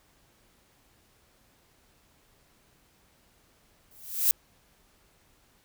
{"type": "noise with exponential growth", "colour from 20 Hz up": "violet", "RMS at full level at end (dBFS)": -19, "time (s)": [3.91, 4.31], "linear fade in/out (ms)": 0, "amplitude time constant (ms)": 86, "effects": ["pink hiss -64 dBFS RMS until 5.64 s"]}